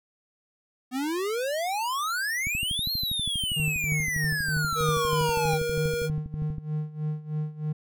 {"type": "exponential two-way sweep", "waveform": "square", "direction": "up then down", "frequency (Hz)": [245.6, 4291, 771], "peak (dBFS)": -27, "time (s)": [0.91, 5.59], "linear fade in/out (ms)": 50, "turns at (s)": 2.92}
{"type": "click train", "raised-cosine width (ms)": 5, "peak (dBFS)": -23, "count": 52, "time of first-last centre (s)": [2.47, 6.583], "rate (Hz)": 12.4}
{"type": "tone with tremolo", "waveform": "triangle", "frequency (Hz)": 152.9, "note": "D#3", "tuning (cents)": -30, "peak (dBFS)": -23, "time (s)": [3.56, 7.73], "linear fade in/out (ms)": 10, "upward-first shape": "sine", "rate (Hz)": 3.2, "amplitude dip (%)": 85}
{"type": "tone", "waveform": "square", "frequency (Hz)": 475.2, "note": "A#4", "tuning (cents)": 33, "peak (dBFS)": -27, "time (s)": [4.75, 6.1], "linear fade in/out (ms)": 50}
{"effects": []}